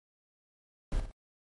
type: noise with echo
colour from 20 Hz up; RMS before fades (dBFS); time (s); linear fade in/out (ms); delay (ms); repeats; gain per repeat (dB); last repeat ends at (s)
brown; -29; 0.92-1; 0; 57; 2; -8; 1.114
effects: MP3 48 kbps